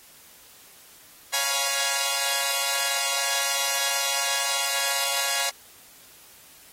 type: chord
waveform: 5% pulse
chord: C# dominant seventh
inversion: none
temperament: equal with one note detuned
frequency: 554.4 / 698.5 / 830.6 / 969.1 Hz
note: C#5 / E#5 / G#5 / B5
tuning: 0 / 0 / 0 / -33 cents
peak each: -17 dBFS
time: 1.33-5.5 s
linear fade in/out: 10 ms
effects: white hiss -51 dBFS RMS until 6.72 s + AAC 48 kbps

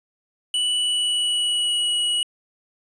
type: tone with pitch glide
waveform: square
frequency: 2960 to 2918 Hz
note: F#7 to F#7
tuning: 0 to -25 cents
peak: -20 dBFS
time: 0.54-2.23 s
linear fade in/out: 2 ms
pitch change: -25 cents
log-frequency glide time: 0.77-1.94 s
effects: resampled to 22050 Hz

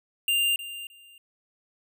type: tone with echo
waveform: square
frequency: 2794 Hz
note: F7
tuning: in tune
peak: -22 dBFS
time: 0.28-0.56 s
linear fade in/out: 2 ms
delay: 310 ms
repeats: 2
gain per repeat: -14 dB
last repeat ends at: 1.18 s
effects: none

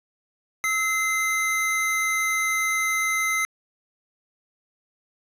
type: tone pair together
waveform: square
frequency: 1300 / 2071 Hz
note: E6 / C7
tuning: -24 / -18 cents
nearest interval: minor sixth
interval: 806 cents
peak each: -29 / -23 dBFS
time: 0.64-3.45 s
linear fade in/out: 0 ms
effects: resampled to 32000 Hz + 8-bit

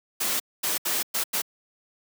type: noise bursts at uneven times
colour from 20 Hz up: white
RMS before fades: -26 dBFS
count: 5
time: 0.2-0.4 / 0.63-0.78 / 0.85-1.03 / 1.14-1.24 / 1.33-1.42 s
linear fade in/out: 10 ms
effects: high-pass 200 Hz 12 dB/octave

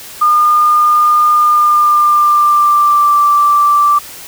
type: tone with pitch glide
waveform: sine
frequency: 1213 to 1171 Hz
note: D#6 to D6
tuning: -44 to -5 cents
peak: -6 dBFS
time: 0.21-3.99 s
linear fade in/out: 10 ms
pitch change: -61 cents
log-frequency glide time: 1.29-3.22 s
effects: white hiss -31 dBFS RMS until 4.27 s

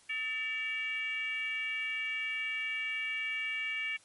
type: tone with frequency modulation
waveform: sine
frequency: 2288 Hz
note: D7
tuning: 46 cents flat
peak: -32 dBFS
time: 0.09-3.97 s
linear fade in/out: 10 ms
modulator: 508 Hz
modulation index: 0.84
effects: white hiss -62 dBFS RMS until 4.04 s + MP3 48 kbps

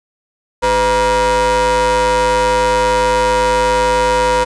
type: ring-modulated tone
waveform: 45% pulse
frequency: 225.1 Hz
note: A3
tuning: 40 cents sharp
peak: -8 dBFS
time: 0.62-4.45 s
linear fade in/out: 20 ms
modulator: 729 Hz
effects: resampled to 22050 Hz + 8-bit

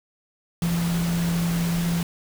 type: tone in noise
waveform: sine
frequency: 170.2 Hz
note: F3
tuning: 44 cents flat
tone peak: -21 dBFS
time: 0.62-2.03 s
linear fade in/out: 2 ms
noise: pink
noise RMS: -32 dBFS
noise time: 0.62-2.03 s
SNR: +8 dB
effects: none

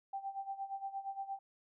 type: tone with tremolo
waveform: sine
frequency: 784 Hz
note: G5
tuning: in tune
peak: -36 dBFS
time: 0.13-1.39 s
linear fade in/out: 5 ms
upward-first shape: sine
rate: 8.6 Hz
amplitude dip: 80%
effects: none

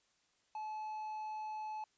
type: tone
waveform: triangle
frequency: 861 Hz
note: A5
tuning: 38 cents flat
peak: -38 dBFS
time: 0.55-1.84 s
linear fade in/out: 2 ms
effects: white hiss -75 dBFS RMS until 1.97 s + resampled to 16000 Hz

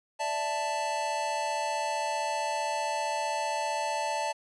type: chord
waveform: square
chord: D suspended second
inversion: none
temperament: equal with one note detuned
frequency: 587.3 / 662.7 / 880 Hz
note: D5 / E5 / A5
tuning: 0 / +9 / 0 cents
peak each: -36 / -37 / -31 dBFS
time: 0.19-4.33 s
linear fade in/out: 20 ms
effects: resampled to 22050 Hz + 10-bit

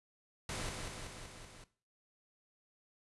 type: noise with echo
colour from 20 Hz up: pink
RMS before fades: -40 dBFS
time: 0.49-0.69 s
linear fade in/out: 2 ms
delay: 190 ms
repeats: 5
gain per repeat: -3 dB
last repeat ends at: 1.64 s
effects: noise-tail reverb RT60 0.4 s tail -17 dB re dry + resampled to 24000 Hz

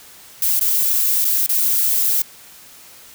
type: noise with dropouts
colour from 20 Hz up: violet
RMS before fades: -17 dBFS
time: 0.42-2.22 s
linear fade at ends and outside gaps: 2 ms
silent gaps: 0.595-0.61 / 1.246-1.25 / 1.463-1.492 s
effects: white hiss -43 dBFS RMS until 3.14 s

